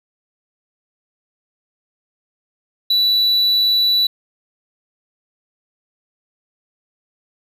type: tone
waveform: triangle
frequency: 3951 Hz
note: B7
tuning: in tune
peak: -11 dBFS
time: 2.9-4.07 s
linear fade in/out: 5 ms
effects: none